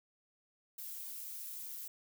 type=noise with flanger; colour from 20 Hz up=violet; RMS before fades=-45 dBFS; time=0.78-1.88 s; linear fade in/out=5 ms; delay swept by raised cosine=1.5 to 3.1 ms; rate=3.4 Hz; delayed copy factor=-0.8; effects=none